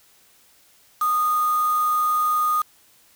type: tone with quantisation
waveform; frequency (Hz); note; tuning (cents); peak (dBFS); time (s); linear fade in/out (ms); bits
sine; 1233; D#6; -16; -18; 1.01-2.62; 5; 5
effects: white hiss -56 dBFS RMS until 3.15 s